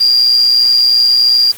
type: tone with amplitude modulation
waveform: sine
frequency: 4782 Hz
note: D8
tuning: 30 cents sharp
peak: -4 dBFS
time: 0-1.52 s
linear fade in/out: 10 ms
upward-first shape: sine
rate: 123 Hz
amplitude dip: 55%
effects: white hiss -31 dBFS RMS until 1.57 s + Opus 24 kbps